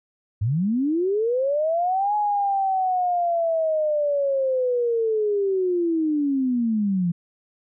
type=linear two-way sweep; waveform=sine; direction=up then down; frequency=94 to 842 to 167.5 Hz; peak=-19 dBFS; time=0.41-7.12 s; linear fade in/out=10 ms; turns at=2.15 s; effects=none